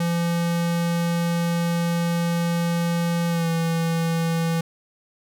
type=tone with pitch glide; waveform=square; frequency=170.3 to 165.55 Hz; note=F3 to E3; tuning=-43 to +8 cents; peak=-21 dBFS; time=0-4.61 s; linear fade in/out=5 ms; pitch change=-49 cents; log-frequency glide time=3.29-3.49 s; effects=none